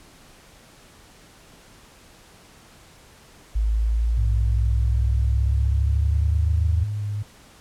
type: exponential sweep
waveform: sine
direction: up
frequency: 53 to 80.1 Hz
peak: -18 dBFS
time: 3.55-6.84 s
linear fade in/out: 10 ms
type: tone with vibrato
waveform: sine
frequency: 103.83 Hz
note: G#2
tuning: in tune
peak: -24 dBFS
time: 4.17-7.23 s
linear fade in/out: 10 ms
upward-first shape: square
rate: 3 Hz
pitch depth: 11 cents each way
effects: pink hiss -50 dBFS RMS until 7.6 s + low-pass 11000 Hz 12 dB/octave